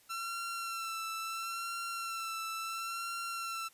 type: tone with vibrato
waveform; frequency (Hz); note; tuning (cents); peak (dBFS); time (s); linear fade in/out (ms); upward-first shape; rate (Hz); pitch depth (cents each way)
sawtooth; 1348; E6; +38; -33; 0.09-3.69; 20; sine; 0.73; 30
effects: white hiss -64 dBFS RMS until 3.73 s + resampled to 32000 Hz